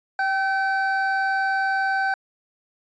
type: tone pair together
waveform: triangle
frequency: 776.4 / 1535 Hz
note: G5 / G6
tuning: -17 / -37 cents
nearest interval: octave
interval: 1180 cents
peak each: -21 dBFS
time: 0.19-2.14 s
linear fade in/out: 2 ms
effects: resampled to 16000 Hz